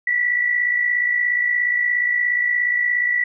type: tone with amplitude modulation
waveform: sine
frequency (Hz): 1955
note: B6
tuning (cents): -18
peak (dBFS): -14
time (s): 0.07-3.24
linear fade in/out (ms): 5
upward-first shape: sine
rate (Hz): 57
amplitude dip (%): 55
effects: none